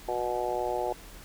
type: harmonic tone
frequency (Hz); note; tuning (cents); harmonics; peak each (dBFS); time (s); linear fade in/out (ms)
122.3; B2; -16; 3 / 4 / 5 / 6 / 7; -34 / -34 / -34 / -34 / -34; 0.08-0.93; 5
effects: added 40 Hz sine -49 dBFS peak until 1.24 s + pink hiss -49 dBFS RMS until 1.24 s